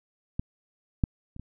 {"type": "clicks", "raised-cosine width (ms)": 5, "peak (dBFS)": [-16, -10, -30, -27], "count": 4, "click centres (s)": [0.395, 1.038, 1.364, 1.396], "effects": []}